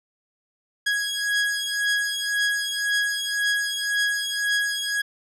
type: beating tone pair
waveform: sawtooth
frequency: 1657 / 1658.9 Hz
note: G#6 / G#6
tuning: -4 / -2 cents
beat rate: 1.9 Hz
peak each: -21 / -22 dBFS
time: 0.86-5.02 s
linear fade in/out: 10 ms
effects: low-pass 10000 Hz 12 dB/octave